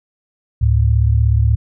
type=tone pair together; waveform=sine; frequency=72.2 / 108.74 Hz; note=D2 / A2; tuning=-29 / -20 cents; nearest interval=perfect fifth; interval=709 cents; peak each=-13 dBFS; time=0.61-1.56 s; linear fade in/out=10 ms; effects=none